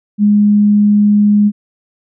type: tone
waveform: sine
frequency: 207.1 Hz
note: G#3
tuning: 5 cents flat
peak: -6 dBFS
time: 0.18-1.52 s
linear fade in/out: 50 ms
effects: none